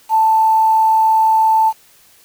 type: tone with quantisation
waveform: sine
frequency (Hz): 883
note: A5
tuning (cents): +6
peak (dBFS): -9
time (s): 0.09-1.73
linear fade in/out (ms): 50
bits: 6
effects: white hiss -49 dBFS RMS until 2.24 s